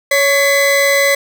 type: tone pair together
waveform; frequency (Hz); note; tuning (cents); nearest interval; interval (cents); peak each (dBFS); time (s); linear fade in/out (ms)
40% pulse; 559 / 2014; C#5 / B6; +14 / +33; octave + minor seventh; 2219; -12; 0.11-1.15; 5
effects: none